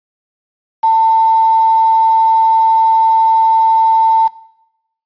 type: tone with quantisation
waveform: sine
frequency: 894 Hz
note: A5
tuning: 27 cents sharp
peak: -7 dBFS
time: 0.83-4.28 s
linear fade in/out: 10 ms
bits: 5
effects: noise-tail reverb RT60 0.8 s tail -19 dB re dry + resampled to 11025 Hz